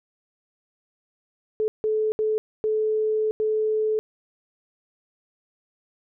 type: tone bursts at uneven times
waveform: sine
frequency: 432.8 Hz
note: A4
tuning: 29 cents flat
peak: -20 dBFS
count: 5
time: 1.6-1.68 / 1.84-2.12 / 2.19-2.38 / 2.64-3.31 / 3.4-3.99 s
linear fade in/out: 0 ms
effects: none